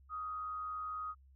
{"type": "tone with frequency modulation", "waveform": "sine", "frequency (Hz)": 1252, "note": "D#6", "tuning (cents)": 10, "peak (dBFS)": -38, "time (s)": [0.09, 1.15], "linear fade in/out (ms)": 50, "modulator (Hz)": 98.1, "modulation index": 0.38, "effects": ["added 67 Hz sine -59 dBFS peak until 1.35 s"]}